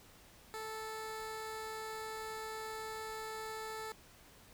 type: tone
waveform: 15% pulse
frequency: 438.7 Hz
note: A4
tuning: 5 cents flat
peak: -35 dBFS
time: 0.54-3.92 s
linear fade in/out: 0 ms
effects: pink hiss -60 dBFS RMS until 4.53 s